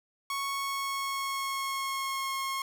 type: tone with pitch glide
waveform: sawtooth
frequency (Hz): 1106 to 1080.7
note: C#6 to C#6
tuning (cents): -4 to -44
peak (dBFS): -27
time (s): 0.3-2.62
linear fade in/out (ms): 2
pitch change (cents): -40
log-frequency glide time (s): 0.45-2.34
effects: 10-bit